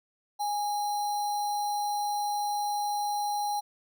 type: tone with sample-and-hold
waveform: sine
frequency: 826 Hz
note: G#5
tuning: 10 cents flat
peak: -27 dBFS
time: 0.39-3.61 s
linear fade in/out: 20 ms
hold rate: 4900 Hz
effects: none